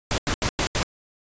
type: noise bursts at uneven times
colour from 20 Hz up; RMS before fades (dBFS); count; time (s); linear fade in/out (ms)
pink; -23; 5; 0.11-0.18 / 0.27-0.34 / 0.42-0.49 / 0.59-0.67 / 0.75-0.83; 0
effects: resampled to 16000 Hz